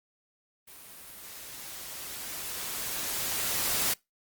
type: noise with level ramp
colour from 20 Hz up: white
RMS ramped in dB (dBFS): -49 to -27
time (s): 0.67-3.94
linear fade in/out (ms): 10
effects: noise-tail reverb RT60 0.2 s tail -24 dB re dry + Opus 32 kbps